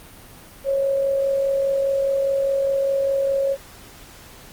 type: tone with amplitude modulation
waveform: sine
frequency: 548 Hz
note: C#5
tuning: 20 cents flat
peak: -16 dBFS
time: 0.64-3.57 s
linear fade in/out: 50 ms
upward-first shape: sine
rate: 44.9 Hz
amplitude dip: 35%
effects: pink hiss -44 dBFS RMS until 4.52 s + Opus 32 kbps